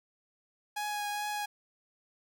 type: tone with vibrato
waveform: sawtooth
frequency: 830.6 Hz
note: G#5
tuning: in tune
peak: -29 dBFS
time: 0.76-1.46 s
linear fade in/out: 10 ms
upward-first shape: triangle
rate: 2.4 Hz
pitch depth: 15 cents each way
effects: none